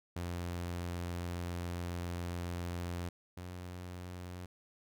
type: tone pair in turn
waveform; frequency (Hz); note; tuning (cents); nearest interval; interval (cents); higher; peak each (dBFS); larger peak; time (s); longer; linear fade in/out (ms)
sawtooth; 87.31 / 89.66; F2 / F2; 0 / +46; unison; 46; second; -33 / -39; first; 0.16-3.09 / 3.37-4.46; first; 5
effects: none